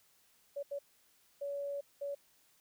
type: tone bursts at uneven times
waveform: sine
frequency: 566 Hz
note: C#5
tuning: 36 cents sharp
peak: -36 dBFS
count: 4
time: 0.56-0.63 / 0.71-0.79 / 1.41-1.81 / 2.01-2.15 s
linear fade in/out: 10 ms
effects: white hiss -69 dBFS RMS until 2.6 s